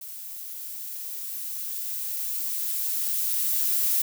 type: noise with level ramp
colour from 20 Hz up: violet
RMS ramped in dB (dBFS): -39 to -23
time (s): 0.01-4.02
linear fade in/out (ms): 5
effects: none